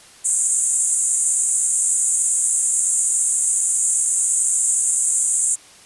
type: band-pass noise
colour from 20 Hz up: pink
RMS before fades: -19 dBFS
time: 0.24-5.56 s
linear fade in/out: 20 ms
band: 7000 to 9700 Hz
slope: 96 dB/octave
effects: white hiss -46 dBFS RMS until 5.85 s + resampled to 24000 Hz